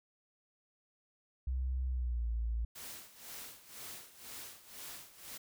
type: tone with pitch glide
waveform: sine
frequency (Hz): 64.3 to 56.95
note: C2 to A#1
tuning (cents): -30 to -40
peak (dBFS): -32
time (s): 1.47-2.65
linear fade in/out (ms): 5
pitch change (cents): -210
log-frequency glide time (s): 1.87-2.29
type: noise with tremolo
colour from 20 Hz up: white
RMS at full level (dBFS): -46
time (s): 2.75-5.38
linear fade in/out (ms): 10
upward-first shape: sine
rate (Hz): 2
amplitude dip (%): 80
effects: none